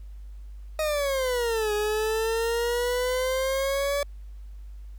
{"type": "exponential two-way sweep", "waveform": "40% pulse", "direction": "down then up", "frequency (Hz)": [629, 416.3, 574], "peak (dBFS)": -23, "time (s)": [0.79, 4.03], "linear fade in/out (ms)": 2, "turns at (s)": 1.73, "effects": ["added 50 Hz sine -38 dBFS peak until 4.98 s", "pink hiss -66 dBFS RMS until 4.98 s"]}